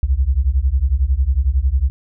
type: beating tone pair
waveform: sine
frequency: 60.9 / 71.9 Hz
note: B1 / D2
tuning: -24 / -36 cents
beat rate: 11 Hz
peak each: -16 dBFS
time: 0.03-1.9 s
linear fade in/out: 0 ms
effects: none